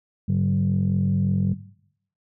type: tone cluster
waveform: sine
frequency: 101.2 / 144.8 / 190.1 Hz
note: G#2 / D3 / F#3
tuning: -44 / -24 / +47 cents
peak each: -22 dBFS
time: 0.28-1.54 s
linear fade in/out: 10 ms
effects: noise-tail reverb RT60 0.7 s tail -17 dB re dry + tanh soft clip ceiling -13 dBFS